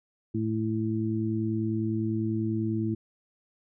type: harmonic tone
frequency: 110.1 Hz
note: A2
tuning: 2 cents sharp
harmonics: 1 / 2 / 3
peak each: -30 / -30 / -30 dBFS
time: 0.34-2.95 s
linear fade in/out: 10 ms
effects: none